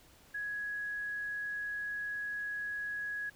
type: tone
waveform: sine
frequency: 1670 Hz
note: G#6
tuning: 9 cents sharp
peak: -35 dBFS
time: 0.34-3.3 s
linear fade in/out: 10 ms
effects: pink hiss -61 dBFS RMS until 3.35 s